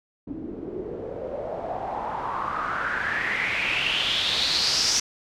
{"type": "noise with low-pass filter sweep", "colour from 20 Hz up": "white", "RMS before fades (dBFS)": -27, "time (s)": [0.27, 5], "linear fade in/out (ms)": 5, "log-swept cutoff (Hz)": [280, 5800], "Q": 5.5, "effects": []}